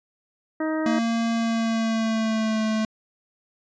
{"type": "harmonic tone", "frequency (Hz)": 314.2, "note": "D#4", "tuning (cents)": 17, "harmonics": [1, 2, 3, 4, 5, 6], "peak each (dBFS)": [-24, -29, -36, -36, -38, -37], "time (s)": [0.6, 0.99], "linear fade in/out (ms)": 5}
{"type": "tone with pitch glide", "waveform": "square", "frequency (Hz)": [229.7, 218.4], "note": ["A#3", "A3"], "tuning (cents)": [-25, -13], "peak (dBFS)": -22, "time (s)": [0.86, 2.85], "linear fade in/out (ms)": 2, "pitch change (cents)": -88, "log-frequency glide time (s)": [1.33, 2.62]}
{"effects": ["resampled to 16000 Hz"]}